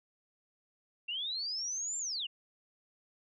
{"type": "linear two-way sweep", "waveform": "sine", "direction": "up then down", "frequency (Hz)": [2691, 7390, 2691], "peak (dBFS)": -34, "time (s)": [1.08, 2.27], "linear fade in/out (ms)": 10, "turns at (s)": 1.98, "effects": []}